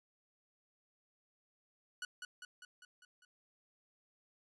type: tone with echo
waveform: sawtooth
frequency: 1471 Hz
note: F#6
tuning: 11 cents flat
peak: -36 dBFS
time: 2.02-2.05 s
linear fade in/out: 2 ms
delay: 200 ms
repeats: 6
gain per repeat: -4 dB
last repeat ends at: 3.25 s
effects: resampled to 22050 Hz

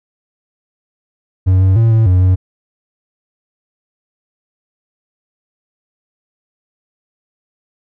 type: tone with pitch steps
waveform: triangle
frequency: 93.2 / 94.7 / 113.9 / 111.8 / 91.3 / 92.5 Hz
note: F#2 / F#2 / A#2 / A2 / F#2 / F#2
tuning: +13 / +41 / -40 / +28 / -23 / 0 cents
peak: -5 dBFS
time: 1.46-2.36 s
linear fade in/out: 20 ms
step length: 150 ms
effects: none

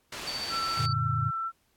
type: low-pass noise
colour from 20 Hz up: white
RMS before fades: -39 dBFS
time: 0.12-0.86 s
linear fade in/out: 5 ms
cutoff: 4400 Hz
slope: 12 dB/octave
type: tone with tremolo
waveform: sine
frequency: 4566 Hz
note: D8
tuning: 50 cents flat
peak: -31 dBFS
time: 0.27-0.93 s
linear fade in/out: 5 ms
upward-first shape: sine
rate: 14 Hz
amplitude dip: 50%
type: tone with vibrato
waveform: sine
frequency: 1339 Hz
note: E6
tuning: 27 cents sharp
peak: -29 dBFS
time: 0.49-1.52 s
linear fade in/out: 50 ms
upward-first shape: triangle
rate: 4.2 Hz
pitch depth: 8 cents each way
type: chord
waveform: sine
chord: Gb augmented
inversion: none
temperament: equal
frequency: 92.5 / 116.54 / 146.83 Hz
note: Gb2 / Bb2 / D3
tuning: 0 / 0 / 0 cents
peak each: -34 / -29 / -31 dBFS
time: 0.77-1.31 s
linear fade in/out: 20 ms
effects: pink hiss -70 dBFS RMS until 1.76 s + AAC 64 kbps

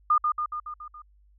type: tone with echo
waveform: sine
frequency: 1216 Hz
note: D#6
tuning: 40 cents flat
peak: -17 dBFS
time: 0.1-0.18 s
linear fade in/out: 5 ms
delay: 140 ms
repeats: 6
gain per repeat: -4 dB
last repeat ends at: 1.02 s
effects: added 50 Hz sine -56 dBFS peak until 1.38 s

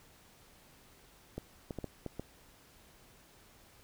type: clicks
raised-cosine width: 2 ms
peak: -25 dBFS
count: 6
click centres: 1.38 / 1.708 / 1.787 / 1.843 / 2.063 / 2.196 s
effects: pink hiss -61 dBFS RMS until 3.83 s

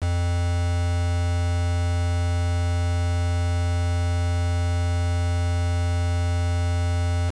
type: tone with quantisation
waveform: triangle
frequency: 87.1 Hz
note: F2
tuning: 4 cents flat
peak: -18 dBFS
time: 0.01-7.31 s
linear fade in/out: 20 ms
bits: 5
effects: resampled to 22050 Hz

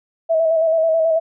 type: tone with vibrato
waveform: sine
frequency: 648 Hz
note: E5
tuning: 30 cents flat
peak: -13 dBFS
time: 0.29-1.2 s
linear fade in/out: 20 ms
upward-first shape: square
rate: 9.2 Hz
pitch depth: 30 cents each way
effects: none

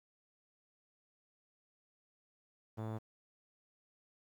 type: tone with low-pass filter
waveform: sawtooth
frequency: 110 Hz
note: A2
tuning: in tune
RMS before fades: -41 dBFS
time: 2.77-2.99 s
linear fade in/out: 20 ms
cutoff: 1000 Hz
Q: 1.1
effects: 11-bit

